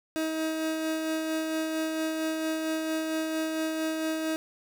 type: tone with tremolo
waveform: 30% pulse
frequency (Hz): 317.5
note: D#4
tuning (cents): +35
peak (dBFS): -24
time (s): 0.16-4.36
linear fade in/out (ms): 0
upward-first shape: sine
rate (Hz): 4.4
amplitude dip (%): 30
effects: 10-bit